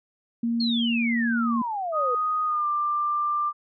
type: tone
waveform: sine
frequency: 233.1 Hz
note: A#3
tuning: in tune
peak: -22 dBFS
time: 0.43-1.62 s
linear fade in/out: 5 ms
type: exponential sweep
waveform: sine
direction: down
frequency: 4381 to 469.1 Hz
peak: -26 dBFS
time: 0.6-2.15 s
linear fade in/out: 5 ms
type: tone with pitch glide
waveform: sine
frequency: 1244.5 to 1186.9 Hz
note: D#6 to D6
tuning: 0 to +18 cents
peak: -22 dBFS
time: 1.92-3.53 s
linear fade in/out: 50 ms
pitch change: -82 cents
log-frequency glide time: 2.45-2.67 s
effects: none